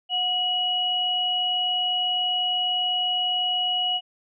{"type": "tone pair together", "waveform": "sine", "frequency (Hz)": [728.7, 2913], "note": ["F#5", "F#7"], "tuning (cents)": [-27, -28], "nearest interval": "2 octaves", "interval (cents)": 2399, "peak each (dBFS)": [-29, -22], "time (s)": [0.09, 4.01], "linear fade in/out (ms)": 50, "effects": []}